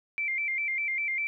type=tone with vibrato; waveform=sine; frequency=2217 Hz; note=C#7; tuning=in tune; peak=-27 dBFS; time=0.18-1.27 s; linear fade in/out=0 ms; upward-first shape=square; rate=5 Hz; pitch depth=85 cents each way; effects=none